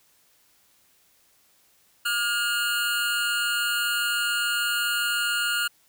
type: tone with amplitude modulation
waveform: 25% pulse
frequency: 1421 Hz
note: F6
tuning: 30 cents sharp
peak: -17 dBFS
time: 2.05-5.68 s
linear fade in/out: 10 ms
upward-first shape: sine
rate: 225 Hz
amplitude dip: 55%
effects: white hiss -62 dBFS RMS until 5.88 s